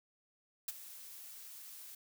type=noise with ADSR envelope; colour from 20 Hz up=blue; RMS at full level=-36 dBFS; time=0.68-1.95 s; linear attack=4 ms; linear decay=29 ms; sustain=-15 dB; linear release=4 ms; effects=none